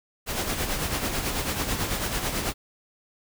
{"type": "noise with tremolo", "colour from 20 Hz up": "pink", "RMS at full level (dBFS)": -26, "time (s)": [0.26, 2.54], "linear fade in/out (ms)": 50, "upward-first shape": "sine", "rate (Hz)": 9.1, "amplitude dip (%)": 50, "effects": []}